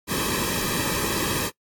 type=noise with comb filter; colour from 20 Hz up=pink; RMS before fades=-25 dBFS; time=0.07-1.51 s; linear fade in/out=50 ms; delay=1.4 ms; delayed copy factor=-0.85; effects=noise-tail reverb RT60 0.1 s tail -22 dB re dry + AAC 64 kbps

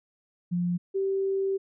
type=tone pair in turn; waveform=sine; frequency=175.9 / 388.3 Hz; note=F3 / G4; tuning=+13 / -16 cents; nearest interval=octave + major second; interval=1371 cents; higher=second; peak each=-24 dBFS; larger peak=neither; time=0.51-0.78 / 0.94-1.58 s; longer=second; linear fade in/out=20 ms; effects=none

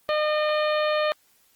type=harmonic tone; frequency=608 Hz; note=D#5; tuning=40 cents flat; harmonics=1 / 2 / 3 / 4 / 5 / 6 / 7; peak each=-22 / -28 / -32 / -34 / -36 / -38 / -39 dBFS; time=0.09-1.12 s; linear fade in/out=0 ms; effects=white hiss -62 dBFS RMS until 1.55 s + Opus 24 kbps

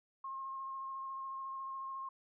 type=tone with vibrato; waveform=sine; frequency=1072 Hz; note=C6; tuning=42 cents sharp; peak=-40 dBFS; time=0.24-2.09 s; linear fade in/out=5 ms; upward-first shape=square; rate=14 Hz; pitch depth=10 cents each way; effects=none

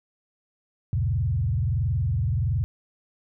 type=tone with frequency modulation; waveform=sine; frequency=103.83 Hz; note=G#2; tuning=in tune; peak=-21 dBFS; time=0.93-2.64 s; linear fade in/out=0 ms; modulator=21.4 Hz; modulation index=1.5; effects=none

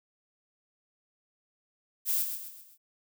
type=noise with echo; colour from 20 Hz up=violet; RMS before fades=-28 dBFS; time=2.05-2.26 s; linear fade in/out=50 ms; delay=130 ms; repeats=4; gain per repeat=-7 dB; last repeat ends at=2.78 s; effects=none

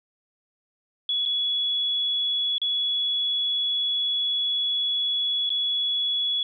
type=tone with dropouts; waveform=sine; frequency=3384 Hz; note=G#7; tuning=32 cents sharp; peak=-22 dBFS; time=1.09-6.43 s; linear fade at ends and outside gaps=2 ms; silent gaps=1.254-1.259 / 2.582-2.616 / 5.493-5.502 s; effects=none

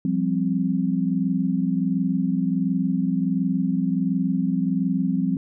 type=chord; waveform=sine; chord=F suspended second; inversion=none; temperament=equal; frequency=174.61 / 196 / 261.6 Hz; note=F3 / G3 / C4; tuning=0 / 0 / 0 cents; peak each=-24 dBFS; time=0.05-5.37 s; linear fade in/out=2 ms; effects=none

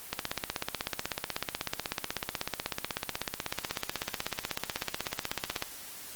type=click train; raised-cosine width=0.2 ms; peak=-12 dBFS; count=90; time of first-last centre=0.13-5.624 s; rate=16.2 Hz; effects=white hiss -45 dBFS RMS until 6.15 s + Opus 24 kbps

